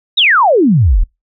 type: exponential sweep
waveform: sine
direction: down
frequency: 3951 to 32.7 Hz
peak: -6 dBFS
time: 0.17-1.04 s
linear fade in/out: 10 ms
effects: noise-tail reverb RT60 0.2 s tail -25 dB re dry